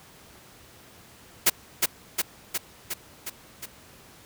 white noise with echo, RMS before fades -18 dBFS, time 1.46-1.5 s, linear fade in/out 10 ms, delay 360 ms, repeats 6, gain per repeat -3 dB, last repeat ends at 3.66 s, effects pink hiss -51 dBFS RMS until 4.25 s + high-pass 60 Hz 12 dB/octave

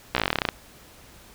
slowing click train, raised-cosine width 0.3 ms, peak -5 dBFS, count 15, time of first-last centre 0.15-0.488 s, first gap 15 ms, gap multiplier 1.07, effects pink hiss -50 dBFS RMS until 1.34 s

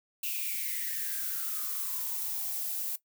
violet noise with high-pass filter sweep, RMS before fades -34 dBFS, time 0.23-2.96 s, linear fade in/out 5 ms, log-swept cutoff 2700 to 580 Hz, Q 9.2, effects noise-tail reverb RT60 0.1 s tail -17 dB re dry

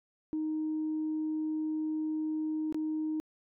sine tone with dropouts, 311.1 Hz, D#4, in tune, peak -29 dBFS, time 0.33-3.2 s, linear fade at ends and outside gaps 0 ms, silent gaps 2.725-2.745 s, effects tanh soft clip ceiling -26 dBFS

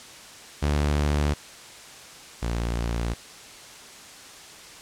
sawtooth tone pair in turn, 73.42 / 58.06 Hz, D2 / A#1, 0 / -6 cents, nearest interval major third, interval 406 cents, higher first, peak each -17 / -21 dBFS, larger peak first, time 0.62-1.34 / 2.42-3.14 s, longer neither, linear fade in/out 10 ms, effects white hiss -44 dBFS RMS until 4.81 s + low-pass 8000 Hz 12 dB/octave

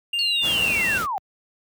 triangle tone with pitch glide, 2800 to 2727 Hz, F7 to F7, +4 to -42 cents, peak -20 dBFS, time 0.13-0.98 s, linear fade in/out 5 ms, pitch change -46 cents, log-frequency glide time 0.48-0.77 s
sine linear sweep, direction down, 4435 to 731 Hz, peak -23 dBFS, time 0.19-1.18 s, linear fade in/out 0 ms
pink noise, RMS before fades -30 dBFS, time 0.41-1.07 s, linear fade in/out 50 ms
effects high-pass 80 Hz 12 dB/octave

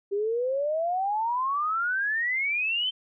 sine exponential sweep, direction up, 392 to 3122 Hz, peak -24 dBFS, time 0.11-2.91 s, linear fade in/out 20 ms, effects none

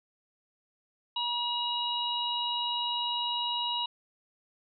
harmonic tone, 960 Hz, B5, 49 cents flat, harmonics 1 / 3 / 4, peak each -33 / -33 / -33 dBFS, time 1.16-3.86 s, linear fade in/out 5 ms, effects none

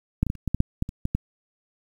clicks, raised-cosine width 5 ms, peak -7 / -14 / -12 / -29 / -13 / -10 / -6 / -11 / -20 / -12 / -10 dBFS, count 11, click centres 0.23 / 0.267 / 0.301 / 0.353 / 0.477 / 0.546 / 0.604 / 0.824 / 0.891 / 1.054 / 1.15 s, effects 8-bit

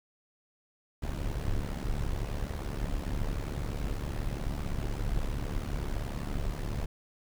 brown noise with amplitude modulation, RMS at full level -29 dBFS, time 1.02-6.86 s, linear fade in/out 10 ms, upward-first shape sine, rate 72 Hz, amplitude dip 80%, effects none

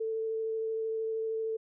sine tone with vibrato, 444.5 Hz, A4, 18 cents sharp, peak -30 dBFS, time 0-1.57 s, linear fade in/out 10 ms, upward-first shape triangle, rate 13 Hz, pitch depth 11 cents each way, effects none

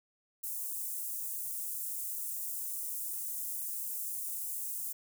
white high-pass noise, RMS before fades -38 dBFS, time 0.43-4.93 s, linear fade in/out 10 ms, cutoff 8100 Hz, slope 24 dB/octave, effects none

